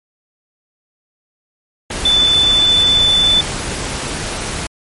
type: tone in noise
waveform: sine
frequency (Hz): 3506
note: A7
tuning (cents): -7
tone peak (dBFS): -9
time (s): 2.05-3.41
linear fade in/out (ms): 5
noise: pink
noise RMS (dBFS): -22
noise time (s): 1.9-4.67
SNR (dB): +10
effects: MP3 48 kbps